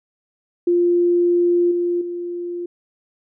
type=tone with level steps; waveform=sine; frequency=349.2 Hz; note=F4; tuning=in tune; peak=-13 / -17 / -24 dBFS; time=0.67-2.66 s; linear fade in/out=5 ms; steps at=1.71 / 2.01 s; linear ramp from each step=5 ms; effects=none